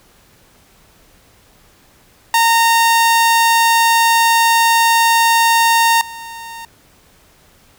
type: tone with level steps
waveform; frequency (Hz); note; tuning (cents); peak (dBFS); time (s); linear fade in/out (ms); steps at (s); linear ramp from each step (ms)
sawtooth; 920; A#5; -23; -6 / -25; 2.34-6.65; 2; 6.01; 2
effects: pink hiss -50 dBFS RMS until 7.78 s